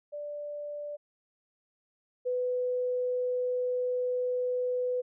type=tone pair in turn; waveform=sine; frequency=587 / 498.6 Hz; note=D5 / B4; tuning=-1 / +16 cents; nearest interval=minor third; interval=283 cents; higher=first; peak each=-35 / -27 dBFS; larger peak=second; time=0.12-0.97 / 2.25-5.02 s; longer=second; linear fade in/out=20 ms; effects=none